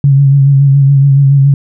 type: tone with vibrato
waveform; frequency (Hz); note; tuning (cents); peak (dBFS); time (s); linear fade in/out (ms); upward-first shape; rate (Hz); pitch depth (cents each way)
sine; 138.59; C#3; 0; -3; 0.04-1.54; 2; sine; 7.1; 36
effects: none